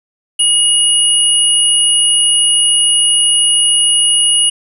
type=tone pair together; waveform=sine; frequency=2895 / 9738 Hz; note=F#7 / D#9; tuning=-38 / -38 cents; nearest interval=octave + major sixth; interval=2100 cents; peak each=-11 dBFS; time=0.39-4.5 s; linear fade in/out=10 ms; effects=none